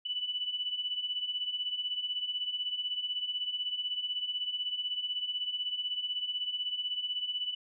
sine beating tone pair, 2960 / 2976 Hz, F#7 / F#7, 0 / +9 cents, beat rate 16 Hz, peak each -38 / -33 dBFS, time 0.05-7.55 s, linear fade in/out 10 ms, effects none

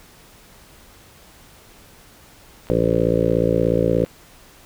click train, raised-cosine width 0.3 ms, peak -28 dBFS, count 84, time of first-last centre 2.67-4.063 s, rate 59.6 Hz
harmonic tone, 56.8 Hz, A#1, 44 cents flat, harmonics 1 / 2 / 3 / 4 / 5 / 6 / 7 / 8 / 9 / 10, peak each -29 / -25 / -23 / -33 / -25 / -26 / -25 / -23 / -21 / -28 dBFS, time 2.7-4.05 s, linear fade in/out 0 ms
effects pink hiss -48 dBFS RMS until 4.65 s

